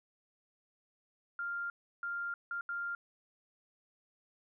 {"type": "tone bursts at uneven times", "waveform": "sine", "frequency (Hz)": 1396.9, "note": "F6", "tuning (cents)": 0, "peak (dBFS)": -35, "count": 4, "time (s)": [[1.39, 1.7], [2.03, 2.34], [2.51, 2.61], [2.69, 2.95]], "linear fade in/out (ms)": 2, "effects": []}